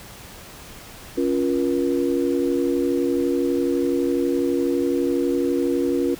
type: chord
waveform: sine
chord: Bb minor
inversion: first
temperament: equal with one note detuned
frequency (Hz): 277.2 / 349.2 / 476.8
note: Db4 / F4 / Bb4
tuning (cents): 0 / 0 / +39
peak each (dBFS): -22 / -22 / -25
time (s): 1.17-6.15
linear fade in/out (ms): 10
effects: pink hiss -41 dBFS RMS until 6.19 s